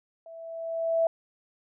sine tone with level ramp, 659.3 Hz, E5, in tune, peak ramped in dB -43 to -19 dBFS, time 0.26-1.07 s, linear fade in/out 2 ms, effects none

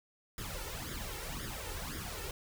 pink noise with flanger, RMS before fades -41 dBFS, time 0.38-2.31 s, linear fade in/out 2 ms, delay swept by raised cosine 0.57 to 2.27 ms, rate 1.9 Hz, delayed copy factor +0.75, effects none

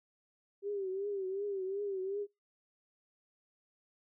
sine tone with vibrato, 392 Hz, G4, in tune, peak -34 dBFS, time 0.62-2.27 s, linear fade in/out 50 ms, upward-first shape triangle, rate 2.7 Hz, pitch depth 100 cents each way, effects noise-tail reverb RT60 0.2 s tail -25 dB re dry

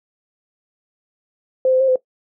sine tone with pitch steps, 519 / 516 / 531 / 513 Hz, C5 / C5 / C5 / C5, -14 / -24 / +25 / -34 cents, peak -12 dBFS, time 1.65-1.958 s, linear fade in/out 2 ms, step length 77 ms, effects noise-tail reverb RT60 0.1 s tail -18 dB re dry

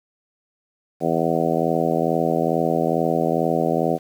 harmonic tone, 82.3 Hz, E2, 2 cents flat, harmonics 2 / 3 / 4 / 5 / 6 / 7 / 8 / 9, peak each -26 / -26 / -26 / -26 / -26 / -26 / -26 / -26 dBFS, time 1-3.99 s, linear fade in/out 50 ms, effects 8-bit

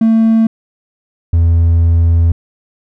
triangle tone pair in turn, 224.1 / 83.94 Hz, A3 / E2, +32 / +32 cents, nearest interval octave + perfect fourth, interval 1700 cents, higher first, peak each -4 dBFS, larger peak neither, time 0.01-0.47 / 1.33-2.32 s, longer second, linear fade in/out 5 ms, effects tanh soft clip ceiling 0 dBFS

